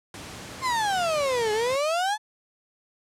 pink noise, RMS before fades -39 dBFS, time 0.14-1.76 s, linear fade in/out 2 ms
35% pulse exponential two-way sweep, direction down then up, 1077 to 417.4 to 878 Hz, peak -21 dBFS, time 0.61-2.18 s, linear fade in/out 50 ms, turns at 1.52 s
effects high-pass 80 Hz 12 dB/octave + low-pass 9000 Hz 12 dB/octave

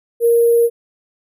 sine tone with sample-and-hold, 468.5 Hz, A#4, 9 cents sharp, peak -9 dBFS, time 0.2-0.7 s, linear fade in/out 50 ms, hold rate 11025 Hz, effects none

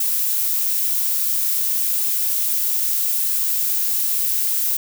violet noise, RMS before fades -20 dBFS, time 0-4.77 s, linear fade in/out 5 ms, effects none

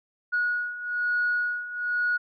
sine beating tone pair, 1454 / 1455.1 Hz, F#6 / F#6, -31 / -29 cents, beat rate 1.1 Hz, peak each -29 / -25 dBFS, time 0.32-2.18 s, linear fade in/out 20 ms, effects tanh soft clip ceiling -17 dBFS

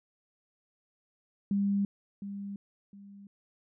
sine tone with echo, 200 Hz, G3, 35 cents sharp, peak -25 dBFS, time 1.51-1.85 s, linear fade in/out 2 ms, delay 710 ms, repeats 2, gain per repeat -11 dB, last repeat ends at 3.27 s, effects none

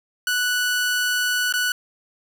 sawtooth tone with dropouts, 1480 Hz, F#6, in tune, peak -16 dBFS, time 0.27-1.72 s, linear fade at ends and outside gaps 2 ms, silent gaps 1.525-1.538 s, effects none

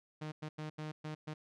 sawtooth tone bursts at uneven times, 153.8 Hz, D#3, 20 cents flat, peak -36 dBFS, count 6, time 0.21-0.32 / 0.42-0.49 / 0.58-0.7 / 0.78-0.92 / 1.04-1.15 / 1.27-1.34 s, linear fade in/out 10 ms, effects low-pass 5000 Hz 12 dB/octave

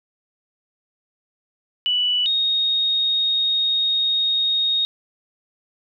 sine tone pair in turn, 2960 / 3729 Hz, F#7 / A#7, 0 / 0 cents, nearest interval major third, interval 400 cents, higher second, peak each -17 dBFS, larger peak neither, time 1.86-2.26 / 2.26-4.85 s, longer second, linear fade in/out 0 ms, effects none

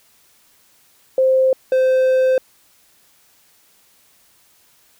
sine / triangle tone pair in turn, 523.3 / 518.5 Hz, C5 / C5, 0 / -16 cents, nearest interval unison, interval 16 cents, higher first, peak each -11 / -10 dBFS, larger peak second, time 1.18-1.53 / 1.72-2.38 s, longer second, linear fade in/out 2 ms, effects white hiss -55 dBFS RMS until 4.99 s

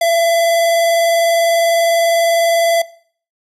square tone with vibrato, 673 Hz, E5, 36 cents sharp, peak -12 dBFS, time 0.01-2.82 s, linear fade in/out 5 ms, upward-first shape square, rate 20 Hz, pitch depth 18 cents each way, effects noise-tail reverb RT60 0.5 s tail -20 dB re dry + resampled to 32000 Hz

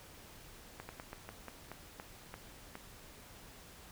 slowing click train, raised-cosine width 0.5 ms, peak -29 dBFS, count 10, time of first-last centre 0.8-2.754 s, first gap 90 ms, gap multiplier 1.21, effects pink hiss -55 dBFS RMS until 3.91 s

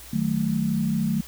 sine chord, D# diminished, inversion none, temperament equal with one note detuned, 155.56 / 187.47 / 220 Hz, D#3 / F#3 / A3, 0 / +23 / 0 cents, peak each -27 / -26 / -24 dBFS, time 0.13-1.21 s, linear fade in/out 5 ms, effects added 60 Hz sine -46 dBFS peak until 1.27 s + white hiss -44 dBFS RMS until 1.27 s

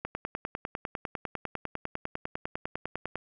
click train, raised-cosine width 0.5 ms, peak -18 dBFS, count 32, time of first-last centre 0.05-3.156 s, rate 9.98 Hz, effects none

